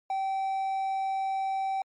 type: tone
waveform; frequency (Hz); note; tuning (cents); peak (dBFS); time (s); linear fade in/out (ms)
triangle; 773; G5; -24; -25; 0.1-1.82; 2
effects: MP3 48 kbps